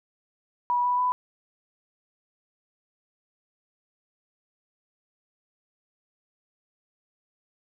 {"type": "tone with pitch steps", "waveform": "sine", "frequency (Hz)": [974, 984.7, 995.6], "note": ["B5", "B5", "B5"], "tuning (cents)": [-24, -5, 14], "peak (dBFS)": -21, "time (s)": [0.7, 1.12], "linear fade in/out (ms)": 0, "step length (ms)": 140, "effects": []}